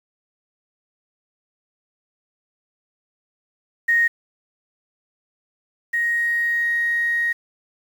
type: tone pair in turn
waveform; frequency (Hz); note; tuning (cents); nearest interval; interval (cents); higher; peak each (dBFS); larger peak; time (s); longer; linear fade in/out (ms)
sine; 1864.7 / 1876.6; A#6 / A#6; 0 / +11; unison; 11; second; -14 / -18; first; 3.88-4.08 / 5.93-7.33; second; 10
effects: 7-bit